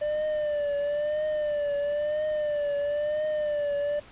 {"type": "tone with vibrato", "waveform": "triangle", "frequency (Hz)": 593, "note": "D5", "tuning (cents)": 17, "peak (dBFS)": -23, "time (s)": [0.01, 4], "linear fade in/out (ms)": 10, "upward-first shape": "triangle", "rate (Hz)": 1, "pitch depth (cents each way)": 65, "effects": ["pink hiss -50 dBFS RMS until 4.11 s", "resampled to 8000 Hz"]}